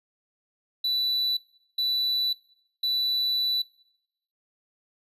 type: tone bursts at uneven times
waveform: triangle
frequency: 3967 Hz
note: B7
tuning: 7 cents sharp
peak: -22 dBFS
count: 3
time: 0.84-1.37 / 1.78-2.33 / 2.83-3.62 s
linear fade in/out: 5 ms
effects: noise-tail reverb RT60 0.8 s tail -20 dB re dry + resampled to 32000 Hz